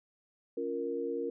sine chord, Bb minor, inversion first, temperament just, 279.7 / 349.6 / 466.2 Hz, Db4 / F4 / Bb4, +16 / +2 / 0 cents, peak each -39 / -38 / -34 dBFS, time 0.57-1.3 s, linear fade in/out 5 ms, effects none

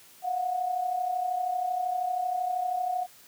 sine tone pair together, 698.5 / 731.3 Hz, F5 / F#5, 0 / -20 cents, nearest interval minor second, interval 80 cents, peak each -34 / -27 dBFS, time 0.22-3.07 s, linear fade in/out 50 ms, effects white hiss -54 dBFS RMS until 3.27 s + high-pass 60 Hz 12 dB/octave

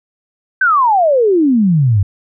sine exponential sweep, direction down, 1578 to 92.5 Hz, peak -8 dBFS, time 0.61-2.03 s, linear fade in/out 5 ms, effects none

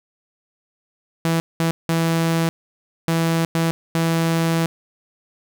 sawtooth tone bursts at uneven times, 164.81 Hz, E3, in tune, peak -13 dBFS, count 6, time 1.25-1.4 / 1.6-1.71 / 1.89-2.49 / 3.08-3.45 / 3.55-3.71 / 3.95-4.66 s, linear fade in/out 0 ms, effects none

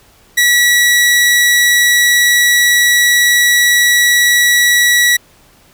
sawtooth tone, 1937 Hz, B6, 34 cents flat, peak -4 dBFS, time 0.37-5.17 s, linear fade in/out 10 ms, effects pink hiss -47 dBFS RMS until 5.73 s

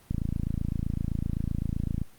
click train, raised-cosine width 5 ms, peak -16 dBFS, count 54, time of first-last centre 0.11-2.016 s, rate 27.8 Hz, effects pink hiss -57 dBFS RMS until 2.18 s + Opus 32 kbps

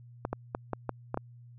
clicks, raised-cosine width 1 ms, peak -17 dBFS, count 7, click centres 0.251 / 0.33 / 0.549 / 0.733 / 0.893 / 1.144 / 1.174 s, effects added 120 Hz sine -49 dBFS peak until 1.58 s

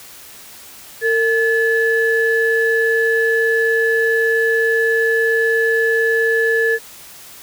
sine tone pair together, 454.6 / 1724.3 Hz, A#4 / A6, -43 / -35 cents, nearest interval octave + major seventh, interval 2308 cents, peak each -15 dBFS, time 1.01-6.79 s, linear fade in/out 50 ms, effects tanh soft clip ceiling -6 dBFS + white hiss -39 dBFS RMS until 7.42 s

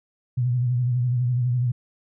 sine tone with vibrato, 123.47 Hz, B2, in tune, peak -19 dBFS, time 0.37-1.72 s, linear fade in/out 10 ms, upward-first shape sine, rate 12 Hz, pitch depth 58 cents each way, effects none

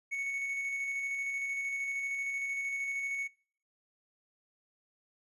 triangle tone with tremolo, 2217 Hz, C#7, in tune, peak -30 dBFS, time 0.11-3.28 s, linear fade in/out 20 ms, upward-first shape square, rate 13 Hz, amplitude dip 25%, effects noise-tail reverb RT60 0.5 s tail -24 dB re dry + resampled to 32000 Hz

